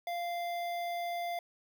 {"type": "tone with notch filter", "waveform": "square", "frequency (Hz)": 694, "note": "F5", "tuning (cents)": -11, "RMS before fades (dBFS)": -36, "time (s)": [0.07, 1.39], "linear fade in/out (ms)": 2, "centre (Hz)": 7600, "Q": 0.7, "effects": ["10-bit"]}